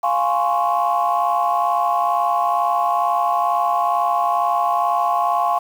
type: chord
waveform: sine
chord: Db major seventh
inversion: first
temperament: equal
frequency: 698.5 / 830.6 / 1046.5 / 1108.7 Hz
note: F5 / Ab5 / C6 / Db6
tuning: 0 / 0 / 0 / 0 cents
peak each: -19 / -21 / -22 / -21 dBFS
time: 0.03-5.59 s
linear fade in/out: 10 ms
effects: tanh soft clip ceiling -8 dBFS + 7-bit

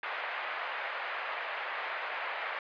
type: band-pass noise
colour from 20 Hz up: white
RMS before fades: -37 dBFS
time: 0.03-2.59 s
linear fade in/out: 2 ms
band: 570 to 2300 Hz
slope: 24 dB/octave
effects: resampled to 11025 Hz

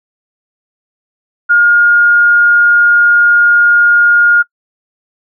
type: tone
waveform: sine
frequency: 1422 Hz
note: F6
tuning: 31 cents sharp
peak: -4 dBFS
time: 1.49-4.43 s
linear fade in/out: 20 ms
effects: noise-tail reverb RT60 0.1 s tail -26 dB re dry

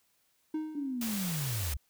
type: tone with exponential decay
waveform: triangle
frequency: 311.1 Hz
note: D#4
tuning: in tune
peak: -27 dBFS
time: 0.54-1.19 s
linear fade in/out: 5 ms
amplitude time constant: 140 ms
type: linear sweep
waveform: sine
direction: down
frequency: 297.5 to 62.4 Hz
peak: -32 dBFS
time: 0.75-1.77 s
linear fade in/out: 5 ms
type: noise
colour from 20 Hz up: white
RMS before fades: -38 dBFS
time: 1.01-1.74 s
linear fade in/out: 5 ms
effects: white hiss -72 dBFS RMS until 1.89 s

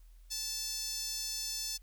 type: tone with high-pass filter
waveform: sawtooth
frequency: 878 Hz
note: A5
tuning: 4 cents flat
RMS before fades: -38 dBFS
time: 0.3-1.78 s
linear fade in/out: 20 ms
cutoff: 5300 Hz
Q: 3
effects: added 41 Hz sine -53 dBFS peak until 1.82 s + white hiss -72 dBFS RMS until 1.82 s

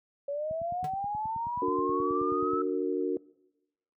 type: linear sweep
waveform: sine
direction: up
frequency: 558 to 1316 Hz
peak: -30 dBFS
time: 0.28-2.62 s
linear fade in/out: 5 ms
type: click train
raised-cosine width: 5 ms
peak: -31 dBFS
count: 20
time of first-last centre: 0.51-2.533 s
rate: 9.39 Hz
type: tone with exponential decay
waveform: square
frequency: 150 Hz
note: D3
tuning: 37 cents sharp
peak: -33 dBFS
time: 0.84-0.93 s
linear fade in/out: 2 ms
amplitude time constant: 19 ms
type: chord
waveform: sine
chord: D augmented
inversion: none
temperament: just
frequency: 293.7 / 367.1 / 458.9 Hz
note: D4 / F#4 / A#4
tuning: 0 / -14 / -27 cents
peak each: -32 / -30 / -32 dBFS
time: 1.62-3.17 s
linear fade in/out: 2 ms
effects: noise-tail reverb RT60 1.0 s tail -22 dB re dry + high-pass 80 Hz 12 dB/octave

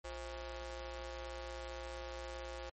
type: ring-modulated tone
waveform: sawtooth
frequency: 293.7 Hz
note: D4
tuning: in tune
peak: -36 dBFS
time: 0.04-2.7 s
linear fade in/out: 10 ms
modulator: 235 Hz
effects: MP3 32 kbps

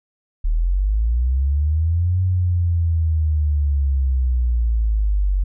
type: linear two-way sweep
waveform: sine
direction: up then down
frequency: 36.71 to 92.9 to 46.01 Hz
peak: -15 dBFS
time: 0.44-5.44 s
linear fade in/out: 10 ms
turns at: 2.22 s
effects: none

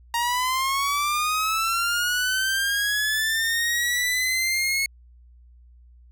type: linear sweep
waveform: sawtooth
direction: up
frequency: 932.3 to 2191 Hz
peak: -18 dBFS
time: 0.14-4.86 s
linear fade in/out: 2 ms
effects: added 60 Hz sine -48 dBFS peak until 6.11 s

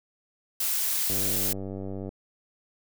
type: noise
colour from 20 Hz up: blue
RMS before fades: -27 dBFS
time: 0.6-1.53 s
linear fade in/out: 5 ms
type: click train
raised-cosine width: 2 ms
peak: -23 dBFS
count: 97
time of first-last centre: 1.1-2.091 s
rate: 96.9 Hz
effects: none

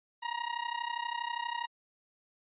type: tone with amplitude modulation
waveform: sawtooth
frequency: 946 Hz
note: A#5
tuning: 25 cents sharp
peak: -26 dBFS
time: 0.22-1.67 s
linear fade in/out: 20 ms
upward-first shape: sine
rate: 32.4 Hz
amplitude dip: 85%
effects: resampled to 8000 Hz

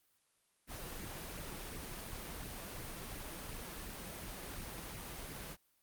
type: noise with flanger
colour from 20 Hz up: pink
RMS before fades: -45 dBFS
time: 0.67-5.57 s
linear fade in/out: 50 ms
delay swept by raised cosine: 0.42 to 6.02 ms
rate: 2.8 Hz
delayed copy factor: +0.5
effects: white hiss -75 dBFS RMS until 5.82 s + Opus 32 kbps

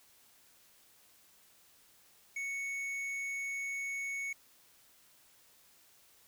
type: tone with tanh clipping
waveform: sine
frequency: 2217 Hz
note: C#7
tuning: in tune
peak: -37 dBFS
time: 2.36-4.33 s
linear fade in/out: 5 ms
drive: 9 dB
effects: white hiss -64 dBFS RMS until 6.27 s

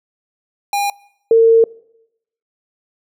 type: tone pair in turn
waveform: square / sine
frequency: 810 / 454.6 Hz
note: G#5 / A#4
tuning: -43 / -43 cents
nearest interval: minor seventh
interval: 1000 cents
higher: first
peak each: -16 / -6 dBFS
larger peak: second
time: 0.73-0.9 / 1.31-1.64 s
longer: second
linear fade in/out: 2 ms
effects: noise-tail reverb RT60 0.8 s tail -23 dB re dry

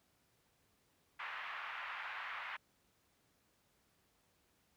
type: band-pass noise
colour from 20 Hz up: pink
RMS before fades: -45 dBFS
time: 1.19-2.57 s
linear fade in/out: 10 ms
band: 1000 to 2500 Hz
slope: 24 dB/octave
effects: pink hiss -75 dBFS RMS until 4.76 s + high-pass 60 Hz 12 dB/octave

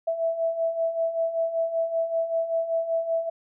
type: beating tone pair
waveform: sine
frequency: 656 / 661.2 Hz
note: E5 / E5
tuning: -9 / +5 cents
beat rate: 5.2 Hz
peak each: -30 / -24 dBFS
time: 0.07-3.3 s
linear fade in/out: 10 ms
effects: none

